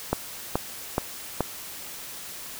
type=click train; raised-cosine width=1 ms; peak=-8 dBFS; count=4; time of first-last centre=0.13-1.407 s; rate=2.35 Hz; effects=white hiss -39 dBFS RMS until 2.59 s